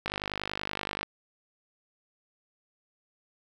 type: click train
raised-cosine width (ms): 0.3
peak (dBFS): -15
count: 50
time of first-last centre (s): 0.06-1.03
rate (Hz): 50.5
effects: 8-bit